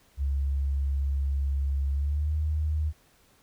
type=tone with pitch glide; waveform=sine; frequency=69.1 to 76.67 Hz; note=C#2 to D#2; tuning=-5 to -25 cents; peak=-24 dBFS; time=0.17-2.93 s; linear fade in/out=50 ms; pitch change=+180 cents; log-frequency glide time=1.92-2.34 s; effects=pink hiss -62 dBFS RMS until 3.42 s